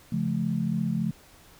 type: chord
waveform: sine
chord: Db augmented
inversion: none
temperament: just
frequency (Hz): 138.59 / 173.24 / 216.5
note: Db3 / F3 / A3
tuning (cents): 0 / -14 / -28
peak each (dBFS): -31 / -28 / -28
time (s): 0.12-1.11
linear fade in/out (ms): 5
effects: pink hiss -54 dBFS RMS until 1.59 s